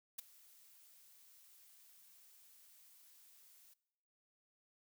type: noise with ADSR envelope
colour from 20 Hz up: blue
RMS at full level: -41 dBFS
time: 0.18-3.74 s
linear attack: 11 ms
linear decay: 10 ms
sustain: -23 dB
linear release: 9 ms
effects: noise-tail reverb RT60 0.9 s tail -21 dB re dry